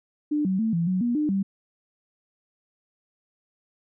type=tone with pitch steps; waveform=sine; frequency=298 / 188.9 / 222.7 / 168.5 / 184.9 / 239.4 / 301.3 / 195.1 Hz; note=D4 / F#3 / A3 / E3 / F#3 / A#3 / D4 / G3; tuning=+25 / +36 / +21 / +38 / -1 / +46 / +44 / -8 cents; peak=-21 dBFS; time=0.31-1.43 s; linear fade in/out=10 ms; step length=140 ms; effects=none